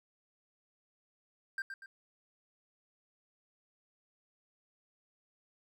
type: tone with echo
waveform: triangle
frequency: 1576 Hz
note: G6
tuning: 9 cents sharp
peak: -32 dBFS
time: 1.58-1.62 s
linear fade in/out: 2 ms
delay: 120 ms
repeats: 2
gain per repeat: -7 dB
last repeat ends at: 1.86 s
effects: none